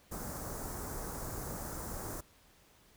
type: band-stop noise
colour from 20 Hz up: pink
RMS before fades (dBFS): -41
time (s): 0.11-2.21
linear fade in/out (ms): 10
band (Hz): 1500 to 6000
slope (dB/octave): 24
effects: pink hiss -64 dBFS RMS until 2.96 s